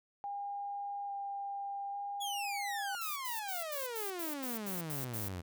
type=tone with vibrato; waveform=sine; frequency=803 Hz; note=G5; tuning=41 cents sharp; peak=-37 dBFS; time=0.24-2.95 s; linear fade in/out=0 ms; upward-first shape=square; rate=0.59 Hz; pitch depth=8 cents each way
type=exponential sweep; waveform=sawtooth; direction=down; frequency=3437 to 84.1 Hz; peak=-35 dBFS; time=2.2-5.42 s; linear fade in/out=20 ms
type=noise bursts; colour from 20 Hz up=violet; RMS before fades=-41 dBFS; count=10; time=3.01-5.284 s; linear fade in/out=5 ms; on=150 ms; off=86 ms
effects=none